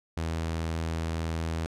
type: tone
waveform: sawtooth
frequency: 81.6 Hz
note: E2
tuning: 17 cents flat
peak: -25 dBFS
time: 0.17-1.66 s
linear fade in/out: 0 ms
effects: low-pass 9000 Hz 12 dB/octave